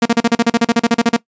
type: tone bursts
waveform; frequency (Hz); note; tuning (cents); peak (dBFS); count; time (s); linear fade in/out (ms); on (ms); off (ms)
sawtooth; 233.1; A#3; 0; -5; 16; 0.02-1.166; 5; 36; 38
effects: noise-tail reverb RT60 0.1 s tail -20 dB re dry + resampled to 16000 Hz